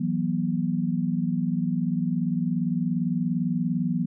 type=chord; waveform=sine; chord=E suspended second; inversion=none; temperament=equal with one note detuned; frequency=164.81 / 185 / 242.3 Hz; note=E3 / F#3 / B3; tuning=0 / 0 / -33 cents; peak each=-27 dBFS; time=0-4.06 s; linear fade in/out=10 ms; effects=none